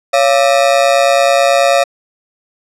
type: ring-modulated tone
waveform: 40% pulse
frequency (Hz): 622.3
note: D#5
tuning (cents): 0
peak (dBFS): -4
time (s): 0.13-1.84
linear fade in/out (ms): 10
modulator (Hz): 64.6
effects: low-pass 8000 Hz 12 dB/octave